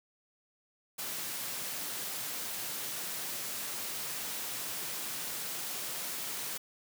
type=high-pass noise; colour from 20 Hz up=white; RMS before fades=-38 dBFS; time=0.98-6.58 s; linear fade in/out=10 ms; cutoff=110 Hz; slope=96 dB/octave; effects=none